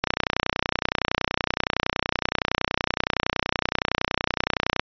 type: click train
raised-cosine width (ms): 0.3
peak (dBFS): -4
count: 147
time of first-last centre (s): 0.04-4.796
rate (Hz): 30.7
effects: resampled to 11025 Hz